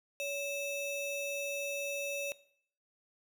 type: ring-modulated tone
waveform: square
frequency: 1596 Hz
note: G6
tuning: 31 cents sharp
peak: -32 dBFS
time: 0.2-2.32 s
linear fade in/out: 0 ms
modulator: 1030 Hz
effects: noise-tail reverb RT60 0.6 s tail -19 dB re dry